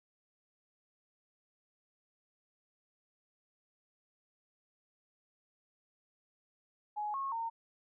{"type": "tone with pitch steps", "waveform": "sine", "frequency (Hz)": [839, 1090, 915], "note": ["G#5", "C#6", "A#5"], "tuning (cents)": [17, -29, -32], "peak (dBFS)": -34, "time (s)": [6.96, 7.5], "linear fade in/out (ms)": 20, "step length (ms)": 180, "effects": []}